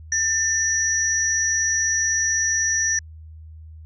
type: tone cluster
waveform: sine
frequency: 1792 / 5710 / 5940 Hz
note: A6 / F8 / F#8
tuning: +31 / +37 / +6 cents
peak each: -23 dBFS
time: 0.12-2.99 s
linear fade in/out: 2 ms
effects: added 79 Hz sine -38 dBFS peak until 3.85 s